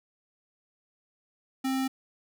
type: tone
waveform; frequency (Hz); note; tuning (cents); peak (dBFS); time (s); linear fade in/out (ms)
square; 264.3; C4; +18; -27; 1.64-1.88; 10
effects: none